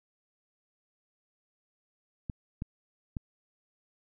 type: clicks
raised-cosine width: 5 ms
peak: -22 dBFS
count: 3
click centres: 2.298 / 2.621 / 3.168 s
effects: none